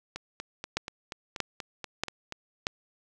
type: two click trains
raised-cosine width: 0.2 ms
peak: -10 / -19 dBFS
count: 4 / 10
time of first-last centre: 0.77-2.669 / 0.16-2.323 s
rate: 1.58 / 4.16 Hz
effects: none